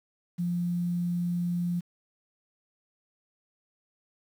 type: tone with quantisation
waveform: sine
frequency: 174.61 Hz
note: F3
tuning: in tune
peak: -26 dBFS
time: 0.38-1.81 s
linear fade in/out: 20 ms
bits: 9
effects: none